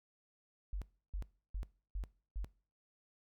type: tone bursts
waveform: sine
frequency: 47.98 Hz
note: G1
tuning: 36 cents flat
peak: -36 dBFS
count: 5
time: 0.73-2.445 s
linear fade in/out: 0 ms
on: 87 ms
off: 320 ms
effects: noise-tail reverb RT60 0.4 s tail -21 dB re dry